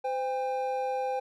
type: tone pair together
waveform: triangle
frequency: 514 / 802.9 Hz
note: C5 / G5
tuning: -31 / +41 cents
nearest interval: minor sixth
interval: 772 cents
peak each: -29 / -29 dBFS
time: 0.04-1.2 s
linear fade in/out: 10 ms
effects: none